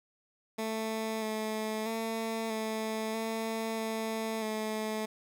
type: tone with pitch steps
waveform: 15% pulse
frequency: 221 / 217.4 / 224.9 / 219.7 / 223.7 / 222.1 / 216.9 Hz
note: A3 / A3 / A3 / A3 / A3 / A3 / A3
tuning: +8 / -21 / +38 / -2 / +29 / +16 / -25 cents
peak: -26 dBFS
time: 0.58-5.06 s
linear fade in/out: 10 ms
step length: 640 ms
effects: none